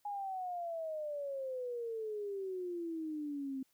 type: exponential sweep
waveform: sine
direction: down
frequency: 830.6 to 261.6 Hz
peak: -37 dBFS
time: 0.05-3.63 s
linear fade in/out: 5 ms
effects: white hiss -75 dBFS RMS until 3.73 s